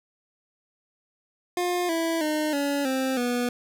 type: tone with pitch steps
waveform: 25% pulse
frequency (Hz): 355.3 / 329.6 / 305.8 / 283.6 / 263.1 / 244.1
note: F4 / E4 / D#4 / C#4 / C4 / B3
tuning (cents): +30 / 0 / -30 / +40 / +10 / -20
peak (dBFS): -20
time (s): 1.57-3.49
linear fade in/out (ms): 2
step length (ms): 320
effects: none